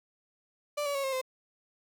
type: tone with pitch steps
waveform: 35% pulse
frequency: 587.3 / 569.3 / 551.8 / 534.8 / 518.4 Hz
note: D5 / C#5 / C#5 / C5 / C5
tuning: 0 / +46 / -8 / +38 / -16 cents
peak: -28 dBFS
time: 0.77-1.215 s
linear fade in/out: 10 ms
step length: 89 ms
effects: none